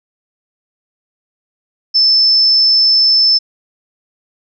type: tone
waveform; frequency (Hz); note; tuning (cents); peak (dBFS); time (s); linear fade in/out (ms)
sine; 5274; E8; 0; -7; 1.94-3.39; 20
effects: none